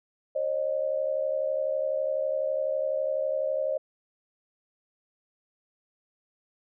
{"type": "tone pair together", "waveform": "sine", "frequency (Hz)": [539, 611], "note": ["C#5", "D#5"], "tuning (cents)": [-49, -32], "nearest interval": "major second", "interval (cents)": 217, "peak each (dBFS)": -28, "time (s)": [0.35, 3.78], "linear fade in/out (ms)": 10, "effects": []}